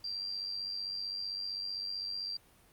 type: tone with amplitude modulation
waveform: sine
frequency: 4724 Hz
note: D8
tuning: 9 cents sharp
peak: -33 dBFS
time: 0.04-2.37 s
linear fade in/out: 5 ms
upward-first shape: sine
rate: 95.6 Hz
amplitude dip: 55%
effects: pink hiss -63 dBFS RMS until 2.72 s + Opus 48 kbps